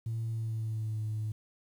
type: tone with pitch glide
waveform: sine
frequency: 113.5 to 108.25 Hz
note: A#2 to A2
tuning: -46 to -28 cents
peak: -30 dBFS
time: 0.06-1.32 s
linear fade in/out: 5 ms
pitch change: -82 cents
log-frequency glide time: 0.25-1.01 s
effects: tanh soft clip ceiling -28 dBFS + 10-bit